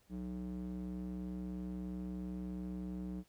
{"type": "tone with band-pass filter", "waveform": "square", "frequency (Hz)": 61.5, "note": "B1", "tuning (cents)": -7, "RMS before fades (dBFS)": -42, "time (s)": [0.09, 3.24], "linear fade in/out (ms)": 50, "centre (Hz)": 230, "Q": 4.2, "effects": ["pink hiss -71 dBFS RMS until 3.28 s"]}